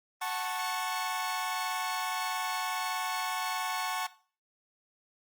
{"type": "chord", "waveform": "sawtooth", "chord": "F# minor", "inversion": "none", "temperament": "equal with one note detuned", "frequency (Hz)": [740, 880, 1099.2], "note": ["F#5", "A5", "C#6"], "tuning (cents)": [0, 0, -15], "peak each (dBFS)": -32, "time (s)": [0.21, 4.07], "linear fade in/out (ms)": 10, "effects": ["noise-tail reverb RT60 0.4 s tail -17 dB re dry", "Opus 32 kbps"]}